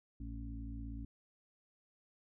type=harmonic tone with a mistuned harmonic; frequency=55.6 Hz; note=A1; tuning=19 cents sharp; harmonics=1 / 2 / 4 / 5; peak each=-43 / -49 / -52 / -49 dBFS; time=0.2-1.05 s; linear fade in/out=5 ms; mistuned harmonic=2; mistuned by=+19 cents; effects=none